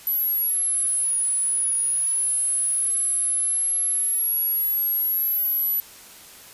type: linear two-way sweep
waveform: sine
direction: down then up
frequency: 11840 to 10210 to 11840 Hz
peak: -20 dBFS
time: 0.07-5.8 s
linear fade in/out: 0 ms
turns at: 1.29 s
effects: white hiss -45 dBFS RMS until 6.53 s + resampled to 32000 Hz